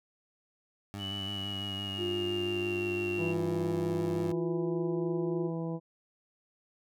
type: tone with vibrato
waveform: 20% pulse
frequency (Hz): 99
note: G2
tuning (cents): +18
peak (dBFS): -33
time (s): 0.94-4.32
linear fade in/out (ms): 0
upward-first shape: sine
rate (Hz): 5.9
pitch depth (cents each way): 39
type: tone with pitch glide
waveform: sine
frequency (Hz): 2962 to 2748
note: F#7 to F7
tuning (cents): +1 to -29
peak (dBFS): -36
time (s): 0.98-3.35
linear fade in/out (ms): 50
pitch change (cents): -130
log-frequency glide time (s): 1.23-2.85
type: tone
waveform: sine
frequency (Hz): 353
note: F4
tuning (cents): +19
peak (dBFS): -31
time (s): 1.97-5.51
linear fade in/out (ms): 50
type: harmonic tone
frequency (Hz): 164.81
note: E3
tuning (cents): 0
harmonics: 1 / 2 / 3 / 4 / 5 / 6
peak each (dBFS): -34 / -38 / -40 / -46 / -50 / -49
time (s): 3.17-5.8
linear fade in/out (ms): 50
effects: none